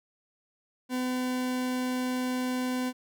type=tone; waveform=40% pulse; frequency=253 Hz; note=B3; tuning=42 cents sharp; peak=-27 dBFS; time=0.89-2.93 s; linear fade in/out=50 ms; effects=none